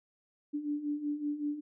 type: beating tone pair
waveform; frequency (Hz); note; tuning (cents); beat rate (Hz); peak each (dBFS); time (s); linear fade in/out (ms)
sine; 290 / 295.3; D4 / D4; -22 / +10; 5.3; -38 / -33; 0.53-1.61; 20
effects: none